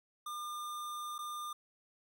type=tone with dropouts; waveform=square; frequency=1203 Hz; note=D6; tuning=41 cents sharp; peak=-40 dBFS; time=0.26-1.53 s; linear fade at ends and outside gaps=5 ms; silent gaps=1.182-1.188 s; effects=none